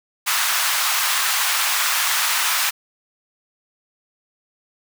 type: high-pass noise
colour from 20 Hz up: pink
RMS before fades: -20 dBFS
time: 0.26-2.71 s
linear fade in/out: 20 ms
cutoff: 1000 Hz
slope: 24 dB/octave
effects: none